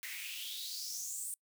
white noise with high-pass filter sweep, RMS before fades -42 dBFS, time 0.03-1.34 s, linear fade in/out 0 ms, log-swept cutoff 1900 to 9200 Hz, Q 5.7, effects noise-tail reverb RT60 0.1 s tail -26 dB re dry

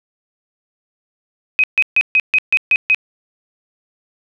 sine tone bursts, 2521 Hz, D#7, 22 cents sharp, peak -9 dBFS, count 8, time 1.59-2.946 s, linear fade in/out 0 ms, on 47 ms, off 140 ms, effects none

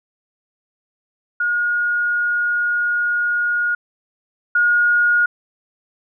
sine tone pair in turn, 1436 / 1436 Hz, F6 / F6, +48 / +48 cents, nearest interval unison, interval 0 cents, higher neither, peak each -16 / -12 dBFS, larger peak second, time 1.4-3.75 / 4.55-5.26 s, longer first, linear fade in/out 5 ms, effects none

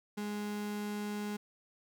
35% pulse tone, 207.7 Hz, G#3, in tune, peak -34 dBFS, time 0.17-1.37 s, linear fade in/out 10 ms, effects none

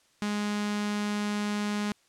sawtooth tone with notch filter, 207.7 Hz, G#3, in tune, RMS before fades -30 dBFS, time 0.22-1.92 s, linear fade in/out 0 ms, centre 520 Hz, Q 1.2, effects white hiss -65 dBFS RMS until 2.08 s + low-pass 8000 Hz 12 dB/octave

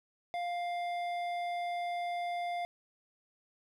sine tone with hard clipping, 700 Hz, F5, 4 cents sharp, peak -35 dBFS, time 0.34-2.65 s, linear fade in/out 0 ms, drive 10 dB, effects none

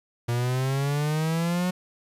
45% pulse exponential sweep, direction up, 117.7 to 183.4 Hz, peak -23 dBFS, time 0.28-1.71 s, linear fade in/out 10 ms, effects resampled to 32000 Hz + 10-bit

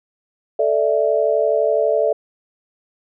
sine chord, A suspended fourth, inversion none, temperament equal, 440 / 587.3 / 659.3 Hz, A4 / D5 / E5, 0 / 0 / 0 cents, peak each -19 / -18 / -19 dBFS, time 0.59-2.13 s, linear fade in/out 5 ms, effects none

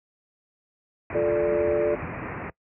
pink low-pass noise, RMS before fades -33 dBFS, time 1.1-2.5 s, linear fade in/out 2 ms, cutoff 2500 Hz, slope 96 dB/octave
sine chord, D minor, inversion first, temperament equal with one note detuned, 349.2 / 437 / 587.3 Hz, F4 / A4 / D5, 0 / -12 / 0 cents, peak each -27 / -24 / -23 dBFS, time 1.14-1.96 s, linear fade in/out 20 ms
effects noise-tail reverb RT60 0.1 s tail -22 dB re dry + high-pass 80 Hz 12 dB/octave

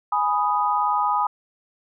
sine chord, G# minor, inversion none, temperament equal, 830.6 / 987.8 / 1244.5 Hz, G#5 / B5 / D#6, 0 / 0 / 0 cents, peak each -23 dBFS, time 0.12-1.27 s, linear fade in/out 5 ms, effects none

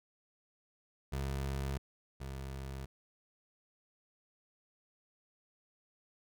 25% pulse tone pair in turn, 68 / 67.06 Hz, C#2 / C2, -33 / +43 cents, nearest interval unison, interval 24 cents, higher first, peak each -31 / -37 dBFS, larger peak first, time 1.12-1.78 / 2.2-2.86 s, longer neither, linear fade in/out 10 ms, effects none

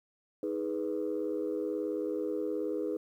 sine chord, G# minor, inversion second, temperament equal with one note detuned, 314.6 / 415.3 / 493.9 Hz, D#4 / G#4 / B4, +19 / 0 / 0 cents, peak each -34 / -34 / -35 dBFS, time 0.43-2.97 s, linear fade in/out 2 ms, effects tanh soft clip ceiling -24 dBFS + 11-bit

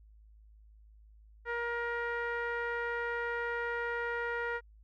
sawtooth tone with low-pass filter, 472.6 Hz, A#4, 24 cents sharp, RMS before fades -35 dBFS, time 1.45-4.61 s, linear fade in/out 50 ms, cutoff 1700 Hz, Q 5.6, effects added 53 Hz sine -55 dBFS peak until 4.83 s

